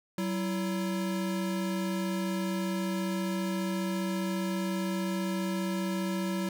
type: tone pair together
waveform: square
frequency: 189.29 / 333.8 Hz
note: F#3 / E4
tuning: +40 / +22 cents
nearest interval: minor seventh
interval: 982 cents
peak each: -31 / -36 dBFS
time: 0.18-6.49 s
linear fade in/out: 2 ms
effects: none